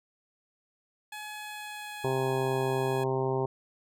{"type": "tone with pitch glide", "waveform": "15% pulse", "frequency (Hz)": [846, 834.4], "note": ["G#5", "G#5"], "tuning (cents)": [32, 8], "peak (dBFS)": -32, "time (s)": [1.12, 3.04], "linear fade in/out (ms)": 5, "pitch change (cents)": -24, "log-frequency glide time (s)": [1.35, 2.36]}
{"type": "harmonic tone", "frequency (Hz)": 131.8, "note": "C3", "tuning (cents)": 13, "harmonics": [1, 2, 3, 4, 5, 6, 7, 8], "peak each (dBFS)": [-32, -39, -29, -38, -38, -38, -36, -43], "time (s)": [2.04, 3.46], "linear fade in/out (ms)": 5}
{"effects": []}